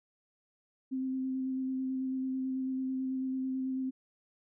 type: tone with vibrato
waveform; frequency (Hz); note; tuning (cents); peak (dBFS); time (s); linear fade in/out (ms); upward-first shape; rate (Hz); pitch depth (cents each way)
sine; 261.6; C4; 0; -31; 0.91-3.91; 20; square; 9.1; 10
effects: none